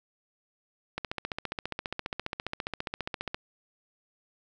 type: click train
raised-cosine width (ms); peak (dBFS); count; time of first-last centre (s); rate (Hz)
0.3; -16; 36; 0.98-3.345; 14.8
effects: none